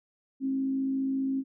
sine tone with frequency modulation, 267.8 Hz, C4, 40 cents sharp, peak -26 dBFS, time 0.4-1.44 s, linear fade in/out 50 ms, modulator 54.8 Hz, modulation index 0.25, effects none

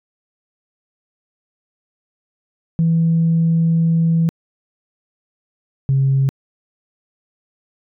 sine tone pair in turn, 164.81 / 135.62 Hz, E3 / C#3, 0 / -38 cents, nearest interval minor third, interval 338 cents, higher first, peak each -11 dBFS, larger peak neither, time 2.79-4.29 / 5.89-6.29 s, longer first, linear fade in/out 0 ms, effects tanh soft clip ceiling -8 dBFS

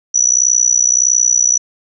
sine tone with amplitude modulation, 5920 Hz, F#8, in tune, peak -5 dBFS, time 0.14-1.58 s, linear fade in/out 10 ms, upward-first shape sine, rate 61.6 Hz, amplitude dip 100%, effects none

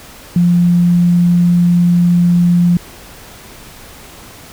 sine tone, 174.5 Hz, F3, 1 cent flat, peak -7 dBFS, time 0.36-2.77 s, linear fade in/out 2 ms, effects pink hiss -36 dBFS RMS until 4.52 s

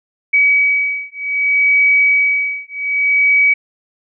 sine beating tone pair, 2272 / 2272.64 Hz, C#7 / C#7, +42 / +43 cents, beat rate 0.64 Hz, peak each -14 dBFS, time 0.33-3.54 s, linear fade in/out 10 ms, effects none

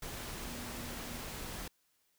sine tone in noise, 239.4 Hz, A#3, 46 cents sharp, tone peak -48 dBFS, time 0.41-1.22 s, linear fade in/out 5 ms, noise pink, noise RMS -43 dBFS, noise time 0.02-1.68 s, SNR -8 dB, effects white hiss -75 dBFS RMS until 2.18 s

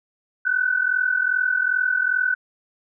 sine tone pair together, 1480 / 1522.5 Hz, F#6 / F#6, 0 / +49 cents, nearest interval unison, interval 49 cents, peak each -21 dBFS, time 0.45-2.35 s, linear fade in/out 10 ms, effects none

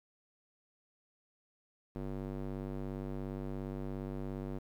square tone with band-pass filter, 48.59 Hz, G1, 15 cents flat, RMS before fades -40 dBFS, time 1.95-4.59 s, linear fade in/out 10 ms, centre 300 Hz, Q 0.91, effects 11-bit

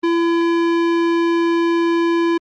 sine tone with tanh clipping, 337.2 Hz, E4, 39 cents sharp, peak -16 dBFS, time 0.03-2.38 s, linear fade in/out 10 ms, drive 18 dB, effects Opus 32 kbps

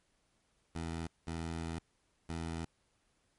15% pulse tone bursts at uneven times, 82.41 Hz, E2, in tune, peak -31 dBFS, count 3, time 0.75-1.07 / 1.27-1.79 / 2.29-2.65 s, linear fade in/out 5 ms, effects pink hiss -75 dBFS RMS until 3.38 s + MP3 48 kbps

